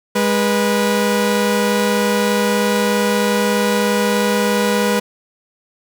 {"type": "tone pair together", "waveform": "sawtooth", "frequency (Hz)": [205.5, 487.8], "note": ["G#3", "B4"], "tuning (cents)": [-18, -21], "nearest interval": "octave + minor third", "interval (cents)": 1497, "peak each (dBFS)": -13, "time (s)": [0.15, 5], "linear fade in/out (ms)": 10, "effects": []}